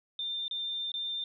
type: tone with dropouts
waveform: sine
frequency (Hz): 3594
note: A7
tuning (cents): +36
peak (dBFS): -32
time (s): 0.19-1.24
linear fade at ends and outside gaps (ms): 2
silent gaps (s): 0.481-0.51 / 0.918-0.94
effects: none